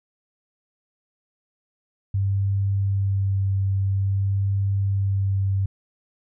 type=tone with vibrato; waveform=sine; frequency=98 Hz; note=G2; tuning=in tune; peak=-19 dBFS; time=2.14-5.66 s; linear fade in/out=5 ms; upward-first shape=sine; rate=0.5 Hz; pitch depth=13 cents each way; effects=none